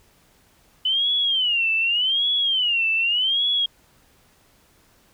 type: tone with vibrato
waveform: sine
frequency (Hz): 2991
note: F#7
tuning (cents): +18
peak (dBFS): -18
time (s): 0.85-3.66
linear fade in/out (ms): 5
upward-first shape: sine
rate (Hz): 0.85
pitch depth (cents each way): 210
effects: pink hiss -58 dBFS RMS until 5.13 s